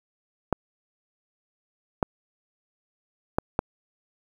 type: clicks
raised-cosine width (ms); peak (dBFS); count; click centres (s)
1; -7; 4; 0.527 / 2.028 / 3.385 / 3.591
effects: 7-bit